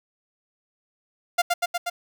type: tone with echo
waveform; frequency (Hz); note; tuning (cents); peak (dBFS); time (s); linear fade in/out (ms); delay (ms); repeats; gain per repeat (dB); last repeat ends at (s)
sawtooth; 698.5; F5; 0; -13; 1.38-1.42; 10; 120; 4; -2; 1.9
effects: none

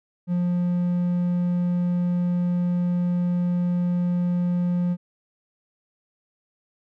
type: tone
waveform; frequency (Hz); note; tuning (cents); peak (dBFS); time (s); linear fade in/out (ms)
triangle; 176.6; F3; +20; -18; 0.27-4.97; 50
effects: none

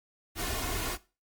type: noise with comb filter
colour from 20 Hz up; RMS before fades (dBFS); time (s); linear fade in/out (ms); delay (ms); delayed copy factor
pink; -33; 0.35-0.98; 50; 2.8; +0.55
effects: noise-tail reverb RT60 0.3 s tail -18 dB re dry + Opus 48 kbps

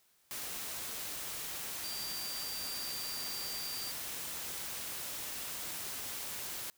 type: tone in noise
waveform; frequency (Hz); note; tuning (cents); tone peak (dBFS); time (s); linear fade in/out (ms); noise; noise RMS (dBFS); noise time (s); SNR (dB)
sine; 4699; D8; 0; -41; 1.84-3.91; 0; white; -41; 0.31-6.7; -3
effects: white hiss -70 dBFS RMS until 6.77 s

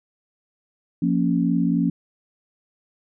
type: chord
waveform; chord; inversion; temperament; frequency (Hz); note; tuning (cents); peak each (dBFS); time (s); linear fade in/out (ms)
sine; Bb minor; second; equal; 174.61 / 233.1 / 277.2; F3 / Bb3 / Db4; 0 / 0 / 0; -21 / -23 / -22; 1.02-1.9; 5
effects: none

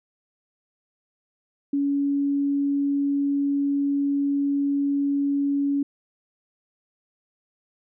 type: tone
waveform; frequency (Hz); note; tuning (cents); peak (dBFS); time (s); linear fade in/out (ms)
sine; 281.8; C#4; +29; -20; 1.73-5.83; 5
effects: none

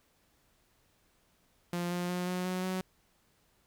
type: tone with pitch steps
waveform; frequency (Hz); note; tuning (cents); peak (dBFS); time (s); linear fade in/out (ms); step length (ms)
sawtooth; 174.61 / 176.84 / 179.1 / 181.4 / 183.72 / 186.06; F3 / F3 / F3 / F#3 / F#3 / F#3; 0 / +22 / +44 / -34 / -12 / +10; -28; 1.73-2.81; 2; 180
effects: pink hiss -70 dBFS RMS until 3.66 s

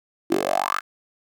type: tone with high-pass filter sweep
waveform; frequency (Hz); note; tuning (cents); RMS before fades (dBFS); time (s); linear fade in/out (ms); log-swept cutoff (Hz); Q
10% pulse; 47.45; F#1; +44; -23; 0.3-0.81; 20; 320 to 1500; 6.7
effects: none

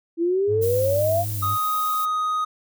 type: exponential sweep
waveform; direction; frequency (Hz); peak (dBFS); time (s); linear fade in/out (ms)
sine; up; 327.9 to 710; -18; 0.17-1.25; 50
type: tone with vibrato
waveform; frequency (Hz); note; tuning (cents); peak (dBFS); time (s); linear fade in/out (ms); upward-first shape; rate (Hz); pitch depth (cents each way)
triangle; 101.6; G#2; -38; -24; 0.47-1.58; 50; sine; 3.9; 52
type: noise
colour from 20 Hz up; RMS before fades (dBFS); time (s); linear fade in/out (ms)
violet; -32; 0.61-2.06; 20
type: tone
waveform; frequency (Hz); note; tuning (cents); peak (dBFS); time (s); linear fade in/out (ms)
triangle; 1249; D#6; +6; -19; 1.42-2.45; 10
effects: none

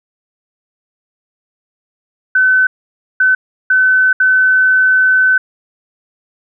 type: tone bursts at uneven times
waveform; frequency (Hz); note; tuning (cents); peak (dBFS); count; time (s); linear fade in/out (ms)
sine; 1517; F#6; +43; -7; 4; 2.35-2.67 / 3.2-3.35 / 3.7-4.13 / 4.2-5.38; 5
effects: none

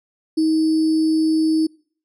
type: tone with sample-and-hold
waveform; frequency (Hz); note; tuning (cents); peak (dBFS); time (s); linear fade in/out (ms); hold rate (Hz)
sine; 316.3; D#4; +29; -14; 0.37-1.67; 10; 4900
effects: noise-tail reverb RT60 0.5 s tail -25 dB re dry + low-pass 9000 Hz 12 dB/octave

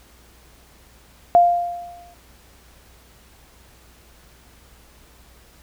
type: tone with exponential decay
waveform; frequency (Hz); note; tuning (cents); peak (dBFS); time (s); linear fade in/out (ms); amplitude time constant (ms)
sine; 698.5; F5; 0; -7; 1.35-2.14; 0; 170
effects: added 60 Hz sine -52 dBFS peak until 5.62 s + pink hiss -52 dBFS RMS until 5.62 s

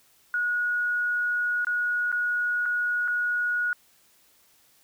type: tone with dropouts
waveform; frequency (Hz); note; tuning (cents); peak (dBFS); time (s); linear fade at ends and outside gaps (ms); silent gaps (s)
sine; 1453; F#6; -32; -23; 0.34-3.73; 1; 1.647-1.669 / 2.117-2.126 / 2.656-2.66 / 3.077-3.081
effects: white hiss -61 dBFS RMS until 4.83 s

